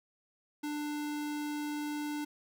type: tone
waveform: square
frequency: 296.4 Hz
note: D4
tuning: 16 cents sharp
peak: -35 dBFS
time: 0.63-2.25 s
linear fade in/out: 10 ms
effects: none